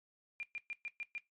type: tone bursts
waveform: sine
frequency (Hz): 2398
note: D7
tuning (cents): +36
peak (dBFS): -38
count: 6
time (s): 0.4-1.18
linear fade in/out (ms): 0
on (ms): 30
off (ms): 120
effects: noise-tail reverb RT60 0.2 s tail -19 dB re dry + MP3 48 kbps